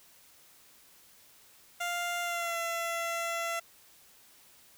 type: tone with pitch glide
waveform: 15% pulse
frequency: 698.5 to 675.1 Hz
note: F5 to E5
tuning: 0 to +41 cents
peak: -25 dBFS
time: 1.8-3.6 s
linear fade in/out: 10 ms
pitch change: -59 cents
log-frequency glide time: 2.22-2.57 s
effects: white hiss -59 dBFS RMS until 4.77 s